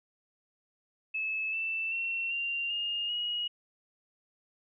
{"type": "tone with pitch steps", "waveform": "sine", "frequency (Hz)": [2602, 2658, 2716, 2774, 2834, 2895], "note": ["E7", "E7", "F7", "F7", "F7", "F#7"], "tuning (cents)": [-23, 14, -49, -12, 25, -38], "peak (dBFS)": -30, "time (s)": [1.14, 3.48], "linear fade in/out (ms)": 10, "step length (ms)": 390, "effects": []}